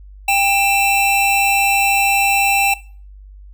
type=tone pair together; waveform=square; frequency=793 / 2667 Hz; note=G5 / E7; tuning=+20 / +20 cents; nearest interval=octave + major sixth; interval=2100 cents; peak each=-16 / -16 dBFS; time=0.28-2.74 s; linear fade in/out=5 ms; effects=noise-tail reverb RT60 0.4 s tail -20 dB re dry + added 49 Hz sine -36 dBFS peak until 3.53 s